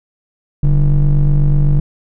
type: ring-modulated tone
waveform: triangle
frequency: 83.8 Hz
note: E2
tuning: 29 cents sharp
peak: -3 dBFS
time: 0.63-1.8 s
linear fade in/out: 5 ms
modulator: 59.7 Hz
effects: none